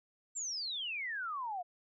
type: exponential sweep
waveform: sine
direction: down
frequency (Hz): 7620 to 687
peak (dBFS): -36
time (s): 0.35-1.63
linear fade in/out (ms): 20
effects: none